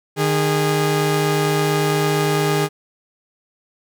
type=tone pair together; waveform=sawtooth; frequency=153 / 410.2 Hz; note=D#3 / G#4; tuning=-29 / -21 cents; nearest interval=octave + perfect fourth; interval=1708 cents; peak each=-15 dBFS; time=0.16-2.69 s; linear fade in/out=50 ms; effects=none

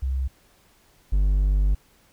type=tone pair in turn; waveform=sine / triangle; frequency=65.9 / 49.27 Hz; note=C2 / G1; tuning=+13 / +10 cents; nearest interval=perfect fourth; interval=503 cents; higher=first; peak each=-22 / -15 dBFS; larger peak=second; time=0.02-0.28 / 1.12-1.75 s; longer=second; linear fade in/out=10 ms; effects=pink hiss -59 dBFS RMS until 2.12 s

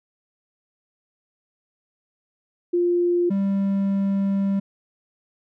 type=tone pair in turn; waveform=sine / triangle; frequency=350 / 196.81 Hz; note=F4 / G3; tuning=+4 / +7 cents; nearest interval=minor seventh; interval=997 cents; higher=first; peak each=-17 dBFS; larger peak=neither; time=2.73-3.3 / 3.3-4.6 s; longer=second; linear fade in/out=10 ms; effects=none

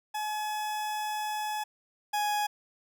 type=tone pair in turn; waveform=40% pulse; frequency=850 / 834 Hz; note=G#5 / G#5; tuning=+40 / +7 cents; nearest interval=unison; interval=33 cents; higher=first; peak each=-30 / -26 dBFS; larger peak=second; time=0.14-1.64 / 2.13-2.47 s; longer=first; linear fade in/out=10 ms; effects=none

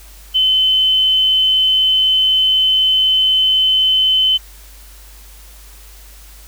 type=tone; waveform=sine; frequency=3052 Hz; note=G7; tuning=47 cents flat; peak=-10 dBFS; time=0.34-4.38 s; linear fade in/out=20 ms; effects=added 50 Hz sine -38 dBFS peak until 6.47 s + white hiss -43 dBFS RMS until 6.47 s

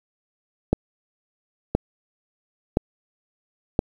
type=click train; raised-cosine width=2 ms; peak=-4 dBFS; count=4; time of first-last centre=0.73-3.791 s; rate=0.98 Hz; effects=7-bit

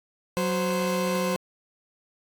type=tone pair together; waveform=30% pulse; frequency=185 / 520.5 Hz; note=F#3 / C5; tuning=0 / -9 cents; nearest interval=octave + tritone; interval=1791 cents; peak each=-24 dBFS; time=0.37-1.36 s; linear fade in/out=0 ms; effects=AAC 64 kbps

